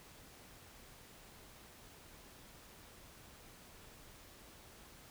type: silence
effects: pink hiss -58 dBFS RMS until 5.1 s